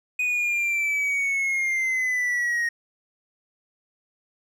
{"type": "linear sweep", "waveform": "triangle", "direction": "down", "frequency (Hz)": [2489, 1864.7], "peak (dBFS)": -20, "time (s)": [0.19, 2.69], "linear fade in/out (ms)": 5, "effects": []}